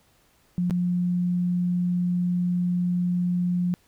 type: tone with dropouts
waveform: sine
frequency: 177.6 Hz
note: F3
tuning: 29 cents sharp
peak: -21 dBFS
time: 0.58-3.74 s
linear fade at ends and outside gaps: 0 ms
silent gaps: 0.698-0.708 s
effects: pink hiss -62 dBFS RMS until 3.87 s